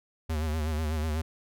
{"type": "tone with vibrato", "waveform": "square", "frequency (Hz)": 77.78, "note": "D#2", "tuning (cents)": 0, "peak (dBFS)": -28, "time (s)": [0.29, 1.22], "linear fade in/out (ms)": 10, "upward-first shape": "sine", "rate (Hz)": 8.1, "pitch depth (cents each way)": 69, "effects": []}